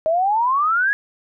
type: exponential sweep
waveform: sine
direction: up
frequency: 622.3 to 1696 Hz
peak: -15 dBFS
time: 0.06-0.93 s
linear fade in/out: 0 ms
effects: none